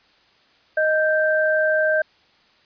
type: tone pair together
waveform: sine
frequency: 622.3 / 1568.1 Hz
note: D#5 / G6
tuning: 0 / 0 cents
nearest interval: octave + major third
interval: 1600 cents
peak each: -18 / -20 dBFS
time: 0.77-2.02 s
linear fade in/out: 5 ms
effects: white hiss -57 dBFS RMS until 2.65 s + resampled to 11025 Hz